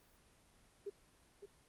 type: tone with echo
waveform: sine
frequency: 404 Hz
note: G#4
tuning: 48 cents flat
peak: -40 dBFS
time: 0.86-0.9 s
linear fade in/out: 10 ms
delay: 560 ms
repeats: 1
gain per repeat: -8 dB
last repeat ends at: 1.46 s
effects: pink hiss -68 dBFS RMS until 1.68 s + Opus 24 kbps